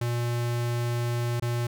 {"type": "tone with dropouts", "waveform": "square", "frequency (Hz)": 119.5, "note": "A#2", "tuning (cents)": 43, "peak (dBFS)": -26, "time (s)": [0.01, 1.67], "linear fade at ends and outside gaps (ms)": 5, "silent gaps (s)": [1.399, 1.422], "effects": []}